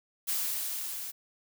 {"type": "noise with level ramp", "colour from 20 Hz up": "blue", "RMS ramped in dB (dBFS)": [-30, -39], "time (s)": [0.27, 1.12], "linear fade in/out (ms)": 20, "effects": []}